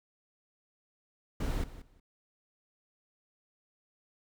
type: noise with echo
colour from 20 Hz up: brown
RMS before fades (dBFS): -32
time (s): 1.4-1.64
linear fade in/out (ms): 5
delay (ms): 180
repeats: 2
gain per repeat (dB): -15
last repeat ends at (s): 2
effects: none